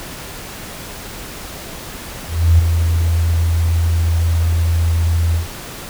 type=tone with ADSR envelope; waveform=sine; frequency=83.4 Hz; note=E2; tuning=21 cents sharp; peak=-5 dBFS; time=2.28-5.48 s; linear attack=310 ms; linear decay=10 ms; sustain=-7 dB; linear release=130 ms; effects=pink hiss -31 dBFS RMS until 5.89 s